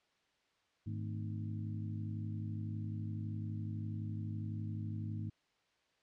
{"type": "harmonic tone with a mistuned harmonic", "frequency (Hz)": 51.91, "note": "G#1", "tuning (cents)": 0, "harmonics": [2, 3, 4, 5, 6], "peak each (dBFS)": [-39, -46, -46, -53, -51], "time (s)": [0.86, 5.3], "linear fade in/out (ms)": 10, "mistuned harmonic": 4, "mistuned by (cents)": 110, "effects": ["white hiss -75 dBFS RMS until 6.02 s", "low-pass 4000 Hz 12 dB/octave"]}